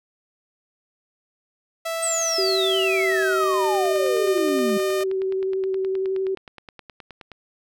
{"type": "tone with pitch glide", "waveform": "sawtooth", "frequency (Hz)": [659.3, 608.1], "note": ["E5", "D#5"], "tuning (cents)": [0, -40], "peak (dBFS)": -21, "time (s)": [1.85, 5.04], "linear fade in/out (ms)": 10, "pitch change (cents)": -140, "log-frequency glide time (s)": [3.09, 3.67]}
{"type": "exponential sweep", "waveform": "sine", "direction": "down", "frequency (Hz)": [8372, 201.1], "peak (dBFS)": -22, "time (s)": [2.02, 4.78], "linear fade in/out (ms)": 10}
{"type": "tone with vibrato", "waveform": "sine", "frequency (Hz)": 381.8, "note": "G4", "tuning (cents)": -46, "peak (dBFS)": -21, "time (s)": [2.38, 6.35], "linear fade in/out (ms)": 5, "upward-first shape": "sine", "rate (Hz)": 11, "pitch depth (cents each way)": 14}
{"type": "click train", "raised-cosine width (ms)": 0.3, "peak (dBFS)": -24, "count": 41, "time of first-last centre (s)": [3.12, 7.317], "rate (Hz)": 9.53}
{"effects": []}